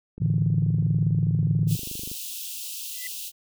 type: click train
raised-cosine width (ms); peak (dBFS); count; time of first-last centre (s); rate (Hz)
3; -26; 49; 0.18-2.115; 24.8
type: chord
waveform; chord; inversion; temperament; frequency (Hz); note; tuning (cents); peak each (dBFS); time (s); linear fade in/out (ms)
sine; A suspended fourth; none; just; 110 / 146.67 / 165; A2 / D3 / E3; 0 / -2 / +2; -24; 0.2-1.77; 20
type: high-pass noise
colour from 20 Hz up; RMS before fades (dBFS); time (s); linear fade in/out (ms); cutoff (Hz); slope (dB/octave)
white; -35; 1.67-3.32; 50; 2600; 96
type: tone with exponential growth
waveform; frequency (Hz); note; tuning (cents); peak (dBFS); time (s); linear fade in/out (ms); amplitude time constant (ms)
triangle; 2002; B6; +23; -30; 2.91-3.07; 2; 33
effects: none